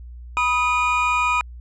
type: tone cluster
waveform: triangle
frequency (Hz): 981 / 1256 / 2447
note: B5 / D#6 / D#7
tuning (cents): -12 / +16 / -29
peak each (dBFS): -20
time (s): 0.37-1.41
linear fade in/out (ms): 0
effects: added 60 Hz sine -35 dBFS peak until 1.6 s + resampled to 24000 Hz